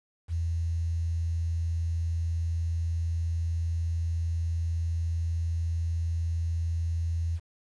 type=tone with quantisation; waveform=sine; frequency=83.3 Hz; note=E2; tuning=19 cents sharp; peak=-26 dBFS; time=0.28-7.4 s; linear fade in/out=50 ms; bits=9; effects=resampled to 24000 Hz